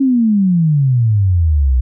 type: exponential sweep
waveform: sine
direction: down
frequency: 277.1 to 60.4 Hz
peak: -9 dBFS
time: 0-1.81 s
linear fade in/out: 10 ms
effects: none